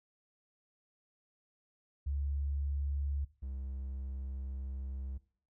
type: tone pair in turn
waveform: sine / triangle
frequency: 70.6 / 66.5 Hz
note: C#2 / C2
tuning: +32 / +29 cents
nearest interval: minor second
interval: 103 cents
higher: first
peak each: -32 / -36 dBFS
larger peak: first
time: 2.06-3.25 / 3.42-5.18 s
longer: second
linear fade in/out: 10 ms
effects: noise-tail reverb RT60 0.5 s tail -19 dB re dry